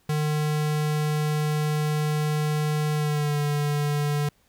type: tone with pitch glide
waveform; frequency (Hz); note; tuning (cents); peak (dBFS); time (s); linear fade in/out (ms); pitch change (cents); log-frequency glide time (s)
square; 151.4 to 146.67; D#3 to D3; -47 to -2; -23; 0.09-4.29; 5; -55; 2.93-3.38
effects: pink hiss -64 dBFS RMS until 4.48 s